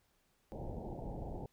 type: low-pass noise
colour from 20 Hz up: pink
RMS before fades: -43 dBFS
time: 0.52-1.46 s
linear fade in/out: 0 ms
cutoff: 880 Hz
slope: 96 dB/octave
effects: pink hiss -75 dBFS RMS until 1.52 s